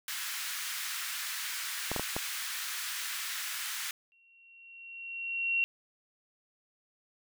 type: high-pass noise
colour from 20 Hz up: pink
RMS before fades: -37 dBFS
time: 0.08-3.91 s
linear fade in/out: 2 ms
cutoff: 1400 Hz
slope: 24 dB/octave
type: clicks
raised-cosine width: 1 ms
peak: -18 dBFS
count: 4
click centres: 1.916 / 1.963 / 1.996 / 2.165 s
type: tone with exponential growth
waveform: sine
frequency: 2737 Hz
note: F7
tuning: 36 cents flat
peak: -24 dBFS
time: 4.12-5.64 s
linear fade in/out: 0 ms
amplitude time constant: 330 ms
effects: none